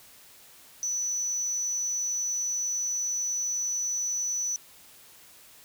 sine tone with amplitude modulation, 5960 Hz, F#8, 12 cents sharp, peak -23 dBFS, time 0.83-4.56 s, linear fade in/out 0 ms, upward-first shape sine, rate 211 Hz, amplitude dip 55%, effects tanh soft clip ceiling -23 dBFS + white hiss -53 dBFS RMS until 5.64 s

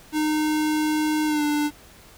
square tone with pitch glide, 306.6 to 296.2 Hz, D#4 to D4, -25 to +15 cents, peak -21 dBFS, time 0.12-1.71 s, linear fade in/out 50 ms, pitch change -60 cents, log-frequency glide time 1.26-1.43 s, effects pink hiss -49 dBFS RMS until 2.17 s

